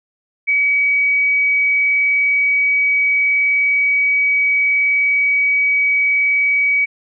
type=tone with frequency modulation; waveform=sine; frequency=2270 Hz; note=C#7; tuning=41 cents sharp; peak=-12 dBFS; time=0.47-6.86 s; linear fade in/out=20 ms; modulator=39.3 Hz; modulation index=0.36; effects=none